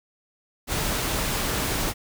pink noise, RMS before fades -26 dBFS, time 0.67-1.94 s, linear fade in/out 50 ms, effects none

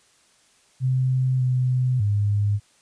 sine tone with pitch steps, 129.4 / 127.1 / 102.7 Hz, C3 / C3 / G#2, -19 / -50 / -19 cents, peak -18 dBFS, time 0.8-2.6 s, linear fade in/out 50 ms, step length 600 ms, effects white hiss -59 dBFS RMS until 2.81 s + resampled to 22050 Hz

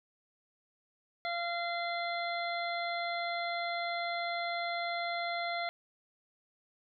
harmonic tone, 689 Hz, F5, 24 cents flat, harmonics 1 / 2 / 3 / 5 / 6, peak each -35 / -41 / -38 / -45 / -44 dBFS, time 1.25-5.69 s, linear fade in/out 0 ms, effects none

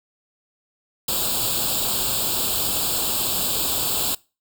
white noise with comb filter, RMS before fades -23 dBFS, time 1.08-4.15 s, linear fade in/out 5 ms, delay 0.25 ms, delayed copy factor +0.9, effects noise-tail reverb RT60 0.3 s tail -23 dB re dry

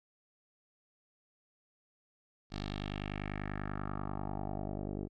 10% pulse tone with low-pass filter sweep, 50.2 Hz, G1, 42 cents sharp, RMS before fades -39 dBFS, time 2.5-5.09 s, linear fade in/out 50 ms, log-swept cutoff 4600 to 430 Hz, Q 2.8, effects none

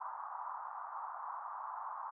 pink band-pass noise, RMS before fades -44 dBFS, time 0-2.11 s, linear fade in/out 20 ms, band 840 to 1200 Hz, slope 48 dB/octave, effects none

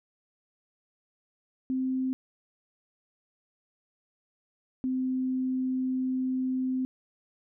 sine tone pair in turn, 260 / 258.2 Hz, C4 / C4, -11 / -23 cents, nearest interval unison, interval 12 cents, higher first, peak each -26 dBFS, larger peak neither, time 1.7-2.13 / 4.84-6.85 s, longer second, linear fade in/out 0 ms, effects none

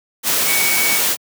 sine tone in noise, 2246 Hz, C#7, 22 cents sharp, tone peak -19 dBFS, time 0.45-1.01 s, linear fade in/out 50 ms, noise white, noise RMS -17 dBFS, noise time 0.23-1.17 s, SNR -5 dB, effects high-pass 150 Hz 12 dB/octave

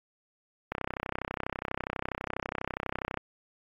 click train, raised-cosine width 0.5 ms, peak -16 dBFS, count 80, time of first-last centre 0.72-3.173 s, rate 32.2 Hz, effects AAC 32 kbps

